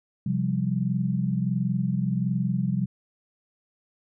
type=chord; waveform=sine; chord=C suspended fourth; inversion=none; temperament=equal; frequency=130.81 / 174.61 / 196 Hz; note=C3 / F3 / G3; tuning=0 / 0 / 0 cents; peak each=-27 dBFS; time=0.26-2.86 s; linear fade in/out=5 ms; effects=none